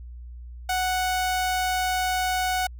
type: tone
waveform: sawtooth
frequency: 740 Hz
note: F#5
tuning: in tune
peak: -19 dBFS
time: 0.69-2.67 s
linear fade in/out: 5 ms
effects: added 60 Hz sine -37 dBFS peak until 2.79 s